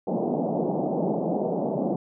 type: band-pass noise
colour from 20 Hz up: pink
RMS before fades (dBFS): -26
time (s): 0.07-1.96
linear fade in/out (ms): 5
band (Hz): 160 to 790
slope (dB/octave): 48
effects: none